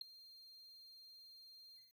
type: tone with ADSR envelope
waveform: triangle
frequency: 4194 Hz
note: C8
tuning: 3 cents sharp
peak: -37 dBFS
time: 0.01-1.94 s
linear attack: 4 ms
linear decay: 8 ms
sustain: -19 dB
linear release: 190 ms
effects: 12-bit